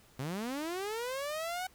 sawtooth linear sweep, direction up, 123.47 to 754 Hz, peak -31 dBFS, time 0.19-1.67 s, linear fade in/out 5 ms, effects pink hiss -62 dBFS RMS until 1.74 s

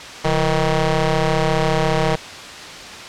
15% pulse ring-modulated tone, 160.6 Hz, E3, 45 cents flat, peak -6 dBFS, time 0.24-2.16 s, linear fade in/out 10 ms, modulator 304 Hz, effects white hiss -33 dBFS RMS until 3.08 s + low-pass 5000 Hz 12 dB/octave

